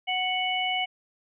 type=harmonic tone; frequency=740 Hz; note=F#5; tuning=in tune; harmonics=1 / 3 / 4; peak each=-29 / -29 / -29 dBFS; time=0.07-0.86 s; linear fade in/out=20 ms; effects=none